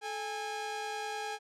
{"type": "tone pair together", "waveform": "sawtooth", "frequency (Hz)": [433.8, 817.8], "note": ["A4", "G#5"], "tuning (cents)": [-25, -27], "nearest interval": "major seventh", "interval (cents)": 1098, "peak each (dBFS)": [-37, -33], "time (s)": [0.01, 1.39], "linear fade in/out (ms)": 50, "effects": ["low-pass 8000 Hz 12 dB/octave"]}